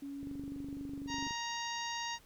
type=tone with pitch glide; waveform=sine; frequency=280 to 277.4 Hz; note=C#4 to C#4; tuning=+18 to +1 cents; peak=-40 dBFS; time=0.02-1.28 s; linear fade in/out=5 ms; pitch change=-17 cents; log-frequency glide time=1.07-1.14 s
type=click train; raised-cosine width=3 ms; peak=-34 dBFS; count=27; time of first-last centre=0.23-1.309 s; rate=24.1 Hz
type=harmonic tone; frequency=937 Hz; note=A#5; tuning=9 cents sharp; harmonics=1 / 2 / 3 / 4 / 5 / 6 / 7; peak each=-40 / -43 / -45 / -46 / -47 / -48 / -48 dBFS; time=1.07-2.19 s; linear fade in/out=50 ms
effects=pink hiss -63 dBFS RMS until 2.25 s